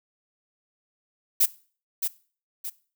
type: noise with echo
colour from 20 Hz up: violet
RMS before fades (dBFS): -19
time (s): 1.4-1.46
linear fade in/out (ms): 10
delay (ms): 620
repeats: 2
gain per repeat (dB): -7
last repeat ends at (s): 2.7
effects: noise-tail reverb RT60 0.4 s tail -19 dB re dry